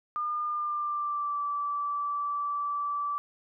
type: tone with pitch glide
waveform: sine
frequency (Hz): 1209 to 1159.8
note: D6 to D6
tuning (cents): +50 to -22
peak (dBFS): -28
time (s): 0.16-3.18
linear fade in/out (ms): 0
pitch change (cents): -72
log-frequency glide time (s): 0.45-1.41
effects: none